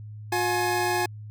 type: tone pair together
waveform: 25% pulse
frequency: 358.2 / 843.1 Hz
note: F4 / G#5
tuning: +44 / +26 cents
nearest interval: octave + minor third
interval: 1482 cents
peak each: -22 dBFS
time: 0.32-1.06 s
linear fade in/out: 5 ms
effects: added 106 Hz sine -37 dBFS peak until 1.3 s